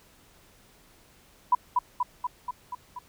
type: tone with echo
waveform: sine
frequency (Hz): 987.8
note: B5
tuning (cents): 0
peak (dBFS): -16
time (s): 1.52-1.55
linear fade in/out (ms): 5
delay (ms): 240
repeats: 6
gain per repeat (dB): -3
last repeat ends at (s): 2.99
effects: pink hiss -58 dBFS RMS until 3.08 s